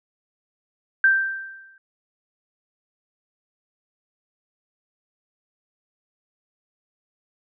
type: tone with exponential decay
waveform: sine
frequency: 1568 Hz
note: G6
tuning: in tune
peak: -11 dBFS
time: 1.04-1.78 s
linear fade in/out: 2 ms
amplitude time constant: 160 ms
effects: none